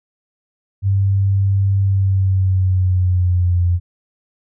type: tone with pitch glide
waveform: sine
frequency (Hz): 98.1 to 87.9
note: G2 to F2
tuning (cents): +2 to +12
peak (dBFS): -12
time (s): 0.82-3.8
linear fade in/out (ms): 50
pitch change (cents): -190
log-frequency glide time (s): 1.81-3.66
effects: none